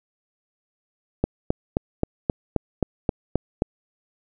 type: click train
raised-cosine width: 2 ms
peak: -6 dBFS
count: 10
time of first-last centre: 1.24-3.621 s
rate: 3.78 Hz
effects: none